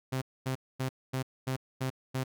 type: tone bursts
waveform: sawtooth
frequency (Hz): 130.8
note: C3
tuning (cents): 0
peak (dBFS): -26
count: 7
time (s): 0.12-2.239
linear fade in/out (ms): 10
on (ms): 97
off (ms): 240
effects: none